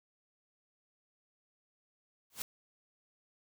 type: noise with exponential growth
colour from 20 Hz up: white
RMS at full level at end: -34 dBFS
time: 2.3-2.42 s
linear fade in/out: 1 ms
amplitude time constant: 24 ms
effects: none